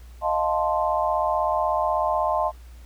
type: chord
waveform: sine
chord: F dominant seventh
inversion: third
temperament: equal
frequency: 622.3 / 698.5 / 880 / 1046.5 Hz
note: Eb5 / F5 / A5 / C6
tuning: 0 / 0 / 0 / 0 cents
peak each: -25 / -26 / -26 / -26 dBFS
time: 0.21-2.52 s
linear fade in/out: 50 ms
effects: added 60 Hz sine -41 dBFS peak until 2.85 s + pink hiss -56 dBFS RMS until 2.85 s